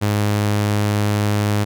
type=tone; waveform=sawtooth; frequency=103.83 Hz; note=G#2; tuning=in tune; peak=-12 dBFS; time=0.01-1.65 s; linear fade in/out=20 ms; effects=none